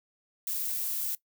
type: noise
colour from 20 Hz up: violet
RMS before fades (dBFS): -32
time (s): 0.47-1.15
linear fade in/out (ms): 2
effects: noise-tail reverb RT60 0.1 s tail -19 dB re dry